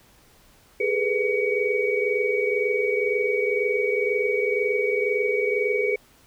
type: tone cluster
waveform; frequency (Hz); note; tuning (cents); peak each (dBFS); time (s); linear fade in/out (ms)
sine; 405.8 / 427.8 / 494.1 / 2258; G#4 / A4 / B4 / C#7; -40 / -49 / +1 / +31; -26; 0.8-5.96; 5
effects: pink hiss -56 dBFS RMS until 6.26 s